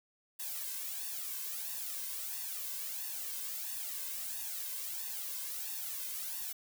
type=noise with flanger; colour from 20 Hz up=blue; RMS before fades=-40 dBFS; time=0.39-6.53 s; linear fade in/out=10 ms; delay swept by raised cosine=1.1 to 1.94 ms; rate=1.5 Hz; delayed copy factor=+0.8; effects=none